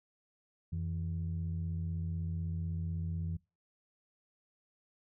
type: tone pair together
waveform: sine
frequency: 87.99 / 164 Hz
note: F2 / E3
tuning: +13 / -9 cents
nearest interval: major seventh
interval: 1078 cents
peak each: -34 / -37 dBFS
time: 0.72-3.37 s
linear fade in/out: 10 ms
effects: noise-tail reverb RT60 0.3 s tail -25 dB re dry + tanh soft clip ceiling -28 dBFS